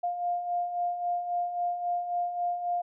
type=beating tone pair; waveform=sine; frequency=701 / 704.7 Hz; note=F5 / F5; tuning=+6 / +15 cents; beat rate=3.7 Hz; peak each=-36 / -28 dBFS; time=0.03-2.82 s; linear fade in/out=10 ms; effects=none